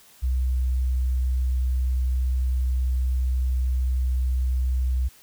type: tone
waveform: sine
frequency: 63.5 Hz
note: B1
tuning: 49 cents sharp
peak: -20 dBFS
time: 0.22-5.09 s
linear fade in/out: 20 ms
effects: white hiss -53 dBFS RMS until 5.22 s